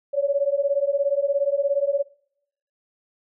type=beating tone pair; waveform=sine; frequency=554.4 / 571.4 Hz; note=C#5 / D5; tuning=0 / -48 cents; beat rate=17 Hz; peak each=-22 dBFS; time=0.13-2.03 s; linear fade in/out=20 ms; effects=noise-tail reverb RT60 0.7 s tail -23 dB re dry